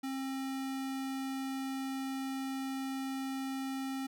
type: tone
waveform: square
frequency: 267.3 Hz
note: C4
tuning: 37 cents sharp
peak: -36 dBFS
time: 0.03-4.07 s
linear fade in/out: 10 ms
effects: none